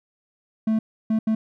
triangle tone bursts at uneven times, 220 Hz, A3, in tune, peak -16 dBFS, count 3, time 0.67-0.79 / 1.1-1.19 / 1.27-1.35 s, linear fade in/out 5 ms, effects none

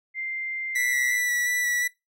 sine tone with pitch glide, 2093 to 2075 Hz, C7 to C7, 0 to -15 cents, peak -28 dBFS, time 0.14-1.2 s, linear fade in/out 50 ms, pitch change -15 cents, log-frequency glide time 0.93-0.99 s
45% pulse tone with vibrato, 1958 Hz, B6, 15 cents flat, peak -23 dBFS, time 0.75-1.88 s, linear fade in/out 10 ms, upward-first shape square, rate 2.8 Hz, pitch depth 10 cents each way
effects noise-tail reverb RT60 0.2 s tail -20 dB re dry

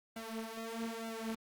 sawtooth tone with flanger, 225.8 Hz, A3, 45 cents sharp, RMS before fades -41 dBFS, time 0.16-1.35 s, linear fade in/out 5 ms, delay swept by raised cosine 1.4 to 7.3 ms, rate 1.1 Hz, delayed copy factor +0.9, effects Opus 24 kbps

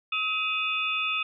sine tone cluster, 1275 / 2522 / 2812 / 3493 Hz, D#6 / D#7 / F7 / A7, +42 / +23 / +11 / -13 cents, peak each -32 / -27 / -35 / -34 dBFS, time 0.12-1.23 s, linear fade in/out 5 ms, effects none

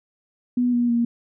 sine tone with pitch steps, 245.8 / 240.6 / 235.5 Hz, B3 / B3 / A#3, -8 / -45 / +18 cents, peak -17 dBFS, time 0.57-1.05 s, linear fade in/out 5 ms, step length 160 ms, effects none

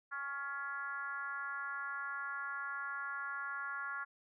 sine tone with frequency modulation, 1396.9 Hz, F6, in tune, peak -38 dBFS, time 0.11-4.05 s, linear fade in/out 20 ms, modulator 287 Hz, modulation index 1.1, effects none

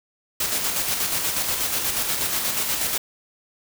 white noise with tremolo, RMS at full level -23 dBFS, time 0.4-2.98 s, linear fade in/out 5 ms, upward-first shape square, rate 8.3 Hz, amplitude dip 35%, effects none

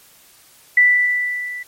sine tone with level ramp, 1975.5 Hz, B6, in tune, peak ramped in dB -7 to -27 dBFS, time 0.77-1.63 s, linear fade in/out 5 ms, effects white hiss -49 dBFS RMS until 1.67 s + MP3 64 kbps

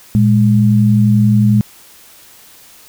sine tone pair together, 115.82 / 207.2 Hz, A#2 / G#3, -11 / -4 cents, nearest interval minor seventh, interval 1007 cents, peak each -10 dBFS, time 0.15-1.61 s, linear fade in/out 0 ms, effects white hiss -42 dBFS RMS until 2.88 s

